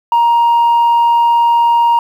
sine tone, 939 Hz, A#5, 12 cents sharp, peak -5 dBFS, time 0.12-1.99 s, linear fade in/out 2 ms, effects tanh soft clip ceiling -6 dBFS + 7-bit

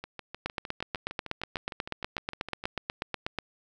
two click trains, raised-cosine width 0.3 ms, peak -22 / -14 dBFS, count 18 / 25, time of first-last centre 0.04-2.639 / 0.46-3.387 s, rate 6.54 / 8.2 Hz, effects none

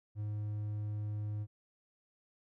triangle tone, 105.1 Hz, G#2, 21 cents sharp, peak -33 dBFS, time 0.15-1.47 s, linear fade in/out 50 ms, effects none

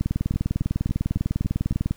two click trains, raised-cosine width 5 ms, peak -19 / -10 dBFS, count 6 / 39, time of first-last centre 0.34-1.725 / 0.01-1.91 s, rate 3.61 / 20 Hz, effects pink hiss -54 dBFS RMS until 1.96 s

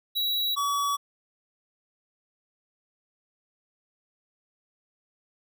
square tone pair in turn, 3895 / 1136.8 Hz, B7 / C#6, -25 / +43 cents, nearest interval octave + major sixth, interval 2132 cents, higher first, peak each -25 dBFS, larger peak neither, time 0.15-0.56 / 0.56-0.97 s, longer neither, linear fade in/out 20 ms, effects none

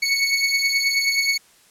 25% pulse beating tone pair, 2214 / 2223.4 Hz, C#7 / C#7, -3 / +5 cents, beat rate 9.4 Hz, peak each -16 / -19 dBFS, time 0.02-1.38 s, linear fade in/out 10 ms, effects white hiss -54 dBFS RMS until 1.7 s + low-pass 11000 Hz 12 dB/octave

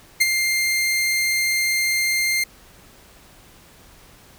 sawtooth tone with ADSR envelope, 2105 Hz, C7, 10 cents sharp, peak -8 dBFS, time 0.2-2.44 s, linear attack 15 ms, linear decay 27 ms, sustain -7 dB, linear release 7 ms, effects pink hiss -49 dBFS RMS until 4.38 s

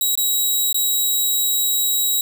10% pulse tone with dropouts, 3855 Hz, B7, 43 cents flat, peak -9 dBFS, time 0.01-2.21 s, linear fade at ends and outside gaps 2 ms, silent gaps 0.154-0.175 / 0.728-0.744 s, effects none

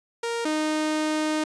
sawtooth tone pair in turn, 466.2 / 308.6 Hz, A#4 / D#4, 0 / -14 cents, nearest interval perfect fifth, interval 714 cents, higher first, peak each -22 / -19 dBFS, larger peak second, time 0.23-0.45 / 0.45-1.44 s, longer second, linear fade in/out 5 ms, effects resampled to 22050 Hz

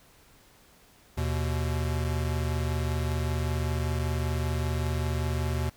square tone pair together, 77.78 / 122.96 Hz, D#2 / B2, 0 / -7 cents, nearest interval minor sixth, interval 793 cents, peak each -29 / -31 dBFS, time 1.17-5.7 s, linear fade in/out 10 ms, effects pink hiss -58 dBFS RMS until 5.76 s

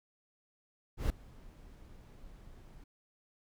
brown noise with ADSR envelope, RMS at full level -29 dBFS, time 0.97-2.84 s, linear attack 130 ms, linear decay 3 ms, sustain -24 dB, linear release 4 ms, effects none

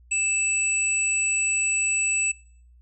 sine tone pair together, 2637 / 7852 Hz, E7 / B8, 0 / -11 cents, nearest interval octave + perfect fifth, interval 1889 cents, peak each -24 dBFS, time 0.11-2.32 s, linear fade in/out 10 ms, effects noise-tail reverb RT60 0.6 s tail -25 dB re dry + added 60 Hz sine -50 dBFS peak until 2.81 s

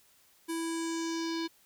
square tone with low-pass filter sweep, 329.6 Hz, E4, in tune, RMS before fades -34 dBFS, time 0.48-1.48 s, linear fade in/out 20 ms, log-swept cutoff 11000 to 4300 Hz, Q 3.2, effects white hiss -64 dBFS RMS until 1.65 s

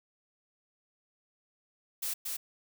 blue noise with echo, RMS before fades -34 dBFS, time 2.02-2.14 s, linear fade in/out 10 ms, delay 230 ms, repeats 1, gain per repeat -2 dB, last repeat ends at 2.37 s, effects none

